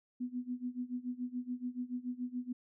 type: tone with tremolo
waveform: sine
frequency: 248 Hz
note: B3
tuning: 7 cents sharp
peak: -33 dBFS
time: 0.2-2.53 s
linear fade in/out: 10 ms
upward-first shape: sine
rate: 7 Hz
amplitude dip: 90%
effects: none